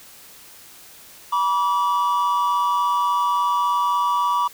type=tone pair together; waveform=triangle; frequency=970 / 1153.5 Hz; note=B5 / D6; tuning=-31 / -31 cents; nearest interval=minor third; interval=300 cents; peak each=-18 dBFS; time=1.32-4.48 s; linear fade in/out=10 ms; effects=tanh soft clip ceiling -8 dBFS + white hiss -45 dBFS RMS until 4.53 s